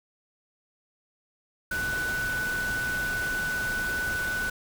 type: tone in noise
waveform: sine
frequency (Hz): 1490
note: F#6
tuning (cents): +12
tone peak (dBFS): -27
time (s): 1.71-4.5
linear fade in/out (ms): 5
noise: pink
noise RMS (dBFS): -36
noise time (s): 1.71-4.5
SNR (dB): +6
effects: none